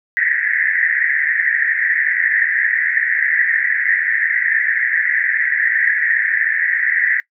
pink band-pass noise, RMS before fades -17 dBFS, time 0.17-7.2 s, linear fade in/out 0 ms, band 1700 to 2000 Hz, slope 96 dB/octave, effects noise-tail reverb RT60 0.1 s tail -20 dB re dry

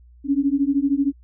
sine beating tone pair, 272.9 / 285.9 Hz, C#4 / D4, -27 / -46 cents, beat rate 13 Hz, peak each -20 dBFS, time 0.24-1.13 s, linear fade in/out 50 ms, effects added 60 Hz sine -46 dBFS peak until 1.23 s

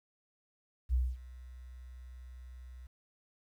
sine tone with ADSR envelope, 62.5 Hz, B1, 21 cents sharp, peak -24 dBFS, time 0.89-2.87 s, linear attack 46 ms, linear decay 230 ms, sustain -22 dB, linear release 8 ms, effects tanh soft clip ceiling -20 dBFS + 11-bit

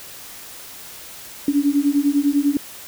sine beating tone pair, 280.9 / 290.9 Hz, C#4 / D4, +23 / -16 cents, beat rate 10 Hz, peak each -18 dBFS, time 1.48-2.57 s, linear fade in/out 2 ms, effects white hiss -38 dBFS RMS until 2.87 s

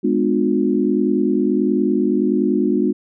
sine chord, G# diminished seventh, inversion none, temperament just, 207.7 / 249.2 / 299 / 358.8 Hz, G#3 / B3 / D4 / F4, 0 / +16 / +31 / +47 cents, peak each -20 dBFS, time 0.03-2.93 s, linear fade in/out 20 ms, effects none

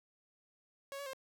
sawtooth tone with pitch steps, 553 / 565 / 531 Hz, C#5 / C#5 / C5, -4 / +33 / +25 cents, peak -38 dBFS, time 0.92-1.133 s, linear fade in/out 0 ms, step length 71 ms, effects none

